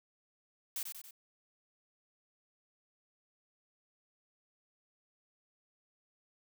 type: noise with echo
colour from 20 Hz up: blue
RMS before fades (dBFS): -38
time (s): 0.76-0.83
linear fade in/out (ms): 2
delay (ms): 93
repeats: 3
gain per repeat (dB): -5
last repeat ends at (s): 1.109
effects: none